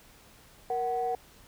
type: tone pair together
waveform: sine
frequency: 469.6 / 746 Hz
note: A#4 / F#5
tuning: +13 / +14 cents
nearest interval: minor sixth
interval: 801 cents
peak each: -31 / -28 dBFS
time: 0.7-1.15 s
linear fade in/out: 2 ms
effects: tanh soft clip ceiling -21 dBFS + pink hiss -56 dBFS RMS until 1.47 s